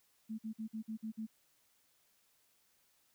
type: tone bursts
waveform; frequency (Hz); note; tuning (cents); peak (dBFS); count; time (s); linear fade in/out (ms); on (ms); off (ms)
sine; 220; A3; 0; -38; 7; 0.29-1.268; 20; 96; 51
effects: white hiss -73 dBFS RMS until 3.14 s